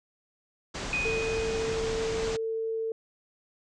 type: low-pass noise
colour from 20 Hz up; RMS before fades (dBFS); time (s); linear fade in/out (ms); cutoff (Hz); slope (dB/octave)
pink; -35; 0.74-2.37; 10; 7600; 48
type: tone with exponential decay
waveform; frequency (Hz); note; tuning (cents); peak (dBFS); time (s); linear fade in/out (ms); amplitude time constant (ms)
sine; 2492; D#7; +2; -25; 0.93-2.27; 1; 290
type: tone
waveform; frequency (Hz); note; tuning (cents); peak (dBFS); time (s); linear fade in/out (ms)
sine; 447.9; A4; +31; -28; 1.05-2.92; 2
effects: none